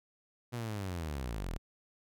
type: linear sweep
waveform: sawtooth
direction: down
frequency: 123.4 to 35.29 Hz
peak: -32 dBFS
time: 0.52-1.58 s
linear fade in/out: 20 ms
effects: none